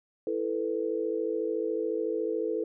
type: chord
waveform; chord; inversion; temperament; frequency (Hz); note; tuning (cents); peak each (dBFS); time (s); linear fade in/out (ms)
sine; E suspended fourth; none; equal; 329.6 / 440 / 493.9; E4 / A4 / B4; 0 / 0 / 0; -33 / -30 / -33; 0.27-2.64; 2
effects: none